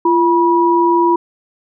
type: tone pair together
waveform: sine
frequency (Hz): 343.2 / 970.7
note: F4 / B5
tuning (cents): -30 / -30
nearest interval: octave + tritone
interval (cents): 1800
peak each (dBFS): -12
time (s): 0.05-1.16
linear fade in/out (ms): 5
effects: none